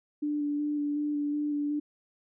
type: tone with vibrato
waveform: sine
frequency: 293.7 Hz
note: D4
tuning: in tune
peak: -27 dBFS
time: 0.22-1.8 s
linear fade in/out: 10 ms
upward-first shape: square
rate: 2.7 Hz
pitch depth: 13 cents each way
effects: none